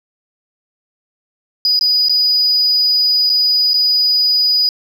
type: tone with dropouts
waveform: sine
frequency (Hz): 4940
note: D#8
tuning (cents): -13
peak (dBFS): -9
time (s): 1.65-4.69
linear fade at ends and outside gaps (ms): 1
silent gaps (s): 1.792-1.81 / 2.085-2.095 / 3.294-3.299 / 3.734-3.741
effects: tanh soft clip ceiling -7 dBFS